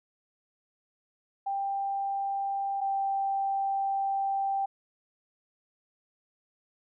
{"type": "tone pair in turn", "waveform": "sine", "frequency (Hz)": [790, 785], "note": ["G5", "G5"], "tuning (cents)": [13, 2], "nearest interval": "unison", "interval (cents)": 11, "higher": "first", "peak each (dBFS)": [-28, -26], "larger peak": "second", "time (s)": [[1.46, 2.81], [2.81, 4.66]], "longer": "second", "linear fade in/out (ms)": 10, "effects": []}